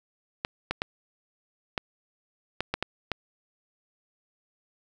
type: clicks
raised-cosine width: 0.3 ms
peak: -11 dBFS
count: 8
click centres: 0.449 / 0.71 / 0.819 / 1.778 / 2.606 / 2.74 / 2.826 / 3.117 s
effects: 8-bit